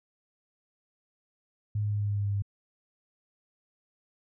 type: tone with pitch steps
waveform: sine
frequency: 104.8 / 104.14 / 103.48 / 102.82 / 102.17 / 101.52 / 100.88 / 100.24 Hz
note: G#2 / G#2 / G#2 / G#2 / G#2 / G#2 / G#2 / G2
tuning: +16 / +5 / -6 / -17 / -28 / -39 / -50 / +39 cents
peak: -26 dBFS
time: 1.75-2.422 s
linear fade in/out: 5 ms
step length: 84 ms
effects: none

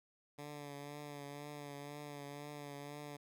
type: tone with vibrato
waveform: 10% pulse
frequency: 144.9 Hz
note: D3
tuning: 23 cents flat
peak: -38 dBFS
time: 0.38-3.17 s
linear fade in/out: 10 ms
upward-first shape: triangle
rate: 2 Hz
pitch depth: 38 cents each way
effects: none

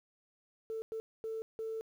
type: tone bursts at uneven times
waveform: sine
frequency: 444.8 Hz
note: A4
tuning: 19 cents sharp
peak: -35 dBFS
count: 4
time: 0.7-0.82 / 0.92-1 / 1.24-1.42 / 1.59-1.81 s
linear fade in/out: 0 ms
effects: tanh soft clip ceiling -32 dBFS + 11-bit

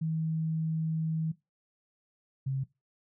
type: tone pair in turn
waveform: sine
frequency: 160 / 134.54 Hz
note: D#3 / C3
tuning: +49 / +49 cents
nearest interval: minor third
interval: 300 cents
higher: first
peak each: -28 dBFS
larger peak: neither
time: 0.01-1.32 / 2.46-2.64 s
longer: first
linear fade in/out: 10 ms
effects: noise-tail reverb RT60 0.2 s tail -18 dB re dry

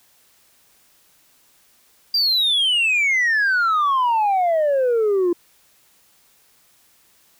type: exponential sweep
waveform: sine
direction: down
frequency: 4800 to 340 Hz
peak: -13 dBFS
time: 2.14-5.33 s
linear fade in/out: 5 ms
effects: tanh soft clip ceiling -14 dBFS + white hiss -57 dBFS RMS until 7.39 s

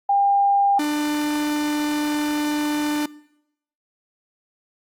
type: tone pair in turn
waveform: sine / 45% pulse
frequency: 800 / 297.6 Hz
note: G5 / D4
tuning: +35 / +23 cents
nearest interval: octave + perfect fourth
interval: 1712 cents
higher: first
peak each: -15 / -20 dBFS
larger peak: first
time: 0.09-0.79 / 0.79-3.06 s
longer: second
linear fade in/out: 5 ms
effects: noise-tail reverb RT60 0.8 s tail -21 dB re dry + AAC 64 kbps

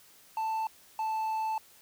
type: tone pair in turn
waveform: triangle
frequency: 884 / 878.9 Hz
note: A5 / A5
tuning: +8 / -2 cents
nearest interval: unison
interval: 10 cents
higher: first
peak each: -27 dBFS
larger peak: neither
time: 0.37-0.67 / 0.99-1.58 s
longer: second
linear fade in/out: 2 ms
effects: white hiss -58 dBFS RMS until 1.81 s

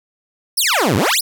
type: exponential two-way sweep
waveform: 15% pulse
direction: down then up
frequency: 5760 to 87.31 to 5760 Hz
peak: -7 dBFS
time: 0.57-1.21 s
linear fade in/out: 10 ms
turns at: 0.96 s
effects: none

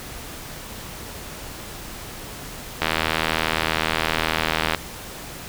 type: click train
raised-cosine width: 0.3 ms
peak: -3 dBFS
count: 155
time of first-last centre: 2.82-4.747 s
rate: 79.9 Hz
effects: pink hiss -36 dBFS RMS until 5.48 s

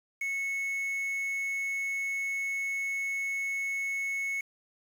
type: tone with quantisation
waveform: triangle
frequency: 2200 Hz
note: C#7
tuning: 14 cents flat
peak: -28 dBFS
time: 0.21-4.41 s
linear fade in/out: 5 ms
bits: 8
effects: none

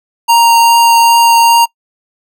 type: tone with vibrato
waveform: square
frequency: 930 Hz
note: A#5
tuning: 4 cents flat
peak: -5 dBFS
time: 0.28-1.66 s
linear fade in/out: 20 ms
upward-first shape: triangle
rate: 2.5 Hz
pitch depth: 9 cents each way
effects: noise-tail reverb RT60 0.1 s tail -24 dB re dry

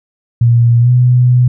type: tone with pitch glide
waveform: sine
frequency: 118.2 to 124.29 Hz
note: A#2 to B2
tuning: +24 to +11 cents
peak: -5 dBFS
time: 0.41-1.48 s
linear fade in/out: 5 ms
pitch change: +87 cents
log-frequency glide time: 0.8-0.9 s
effects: none

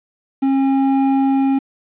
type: tone pair together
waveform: triangle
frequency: 270.4 / 812 Hz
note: C#4 / G#5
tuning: -43 / -39 cents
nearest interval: octave + perfect fifth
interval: 1904 cents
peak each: -11 / -21 dBFS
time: 0.42-1.59 s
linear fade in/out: 10 ms
effects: resampled to 8000 Hz + 8-bit

